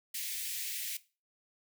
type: high-pass noise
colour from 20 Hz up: white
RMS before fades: -38 dBFS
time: 0.14-0.97 s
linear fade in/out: 5 ms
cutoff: 1900 Hz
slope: 48 dB/octave
effects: noise-tail reverb RT60 0.3 s tail -17 dB re dry